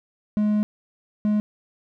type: tone pair in turn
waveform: triangle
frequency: 210.4 / 210.4 Hz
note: G#3 / G#3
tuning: +23 / +23 cents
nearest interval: unison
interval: 0 cents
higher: neither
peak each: -16 / -16 dBFS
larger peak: neither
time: 0.37-0.63 / 1.25-1.4 s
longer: first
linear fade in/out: 0 ms
effects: none